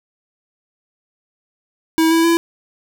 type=tone with pitch steps; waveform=square; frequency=323.2 / 329 / 335 Hz; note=E4 / E4 / E4; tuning=-34 / -3 / +28 cents; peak=-12 dBFS; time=1.98-2.37 s; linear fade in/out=0 ms; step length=130 ms; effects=none